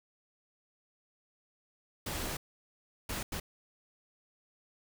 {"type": "noise bursts at uneven times", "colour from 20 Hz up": "pink", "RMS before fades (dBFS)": -37, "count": 3, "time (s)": [[2.06, 2.37], [3.09, 3.23], [3.32, 3.4]], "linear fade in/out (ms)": 5, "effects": []}